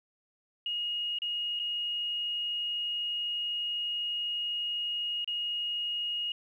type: tone with dropouts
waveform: sine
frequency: 2872 Hz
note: F7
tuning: 48 cents sharp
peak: -30 dBFS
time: 0.66-6.32 s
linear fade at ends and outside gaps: 2 ms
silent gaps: 1.187-1.219 / 1.592-1.597 / 5.245-5.276 s
effects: 11-bit